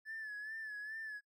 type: tone with vibrato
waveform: triangle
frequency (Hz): 1731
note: A6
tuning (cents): -29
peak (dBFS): -39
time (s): 0.05-1.21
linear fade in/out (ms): 50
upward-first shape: sine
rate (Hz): 2.4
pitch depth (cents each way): 60
effects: noise-tail reverb RT60 0.1 s tail -25 dB re dry + tanh soft clip ceiling -38 dBFS